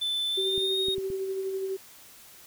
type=tone with pitch glide; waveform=triangle; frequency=3520 to 3729 Hz; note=A7 to A#7; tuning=0 to 0 cents; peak=-25 dBFS; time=0.01-0.95 s; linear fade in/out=10 ms; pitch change=+100 cents; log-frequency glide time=0.29-0.81 s
type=tone with tremolo; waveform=sine; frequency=383.8 Hz; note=G4; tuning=37 cents flat; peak=-27 dBFS; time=0.37-1.77 s; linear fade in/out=10 ms; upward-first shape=sine; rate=12 Hz; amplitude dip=35%
type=clicks; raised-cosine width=3 ms; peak=-27 dBFS; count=4; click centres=0.579 / 0.884 / 0.982 / 1.102 s
effects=white hiss -51 dBFS RMS until 2.46 s